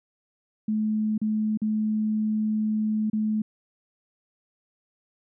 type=tone with dropouts; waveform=sine; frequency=215.3 Hz; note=A3; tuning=37 cents flat; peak=-22 dBFS; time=0.68-3.42 s; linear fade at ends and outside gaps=5 ms; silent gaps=1.179-1.215 / 1.574-1.617 / 3.1-3.131 s; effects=none